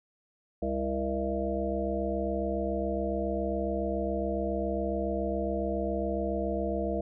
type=harmonic tone with a mistuned harmonic; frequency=67.2 Hz; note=C2; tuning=47 cents sharp; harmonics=1 / 3 / 5 / 7 / 9 / 10; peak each=-35 / -35 / -35 / -35 / -35 / -35 dBFS; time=0.62-7.01 s; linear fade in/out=5 ms; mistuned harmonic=5; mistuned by=-33 cents; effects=none